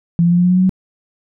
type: tone with pitch steps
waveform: sine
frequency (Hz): 170 / 172.37 / 174.78 / 177.22 / 179.69 / 182.2 / 184.74 / 187.32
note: F3 / F3 / F3 / F3 / F3 / F#3 / F#3 / F#3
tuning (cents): -46 / -22 / +2 / +26 / +50 / -26 / -2 / +22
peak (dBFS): -9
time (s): 0.19-0.694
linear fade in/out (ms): 0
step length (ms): 63
effects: none